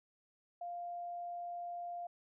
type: tone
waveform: sine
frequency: 698.5 Hz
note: F5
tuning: in tune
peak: -40 dBFS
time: 0.61-2.07 s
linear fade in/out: 5 ms
effects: none